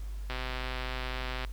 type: click train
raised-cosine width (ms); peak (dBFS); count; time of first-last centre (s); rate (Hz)
0.3; -20; 148; 0.3-1.448; 128
effects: added 50 Hz sine -35 dBFS peak until 1.52 s + pink hiss -57 dBFS RMS until 1.52 s